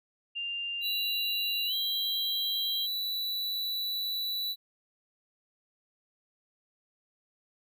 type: tone with pitch glide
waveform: sine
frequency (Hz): 2794 to 3209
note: F7 to G7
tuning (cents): 0 to +40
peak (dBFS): -32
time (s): 0.35-2.87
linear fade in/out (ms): 20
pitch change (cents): +240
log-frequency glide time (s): 1.66-1.74
type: tone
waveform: square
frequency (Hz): 3951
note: B7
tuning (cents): 0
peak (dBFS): -31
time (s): 0.81-4.56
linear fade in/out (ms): 50
effects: none